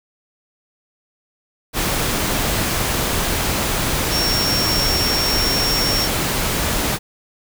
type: tone in noise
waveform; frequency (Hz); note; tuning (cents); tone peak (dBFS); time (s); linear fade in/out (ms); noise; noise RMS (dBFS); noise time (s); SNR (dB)
sine; 5500; F8; -27; -19; 4.1-6.09; 50; pink; -20; 1.73-6.99; -2
effects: none